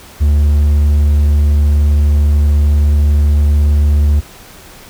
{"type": "tone", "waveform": "triangle", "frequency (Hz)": 73.42, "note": "D2", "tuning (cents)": 0, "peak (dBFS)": -5, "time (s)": [0.2, 4.21], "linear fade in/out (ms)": 20, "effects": ["pink hiss -37 dBFS RMS until 4.89 s"]}